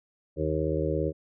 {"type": "harmonic tone", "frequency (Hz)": 77.78, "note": "D#2", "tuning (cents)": 0, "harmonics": [1, 2, 4, 5, 6, 7], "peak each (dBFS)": [-32, -32, -32, -32, -32, -32], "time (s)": [0.36, 1.13], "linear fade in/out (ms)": 50, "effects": []}